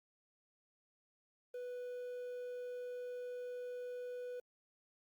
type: tone with quantisation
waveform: triangle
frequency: 493.9 Hz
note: B4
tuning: in tune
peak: -40 dBFS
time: 1.54-4.4 s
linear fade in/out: 5 ms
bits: 11
effects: Opus 48 kbps